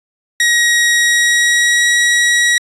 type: tone with pitch glide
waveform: sawtooth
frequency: 1896 to 1913.6 Hz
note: A#6 to A#6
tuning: +29 to +45 cents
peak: -6 dBFS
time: 0.4-2.58 s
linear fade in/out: 2 ms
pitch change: +16 cents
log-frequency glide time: 0.93-1.92 s
effects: resampled to 24000 Hz